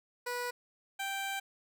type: tone pair in turn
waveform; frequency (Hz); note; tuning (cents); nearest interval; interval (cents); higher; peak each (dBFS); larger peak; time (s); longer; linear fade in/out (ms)
15% pulse; 489.1 / 783.6; B4 / G5; -17 / -1; minor sixth; 816; second; -28; neither; 0.26-0.51 / 0.99-1.4; second; 10
effects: none